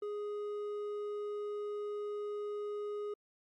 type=tone with hard clipping; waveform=sine; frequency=415 Hz; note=G#4; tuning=1 cent flat; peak=-38 dBFS; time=0.02-3.14 s; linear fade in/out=5 ms; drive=5 dB; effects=Opus 48 kbps